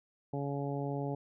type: harmonic tone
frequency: 140.9 Hz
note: C#3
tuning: 29 cents sharp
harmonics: 1 / 2 / 3 / 4 / 5 / 6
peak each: -36 / -39 / -40 / -43 / -44 / -45 dBFS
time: 0.33-1.15 s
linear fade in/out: 5 ms
effects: none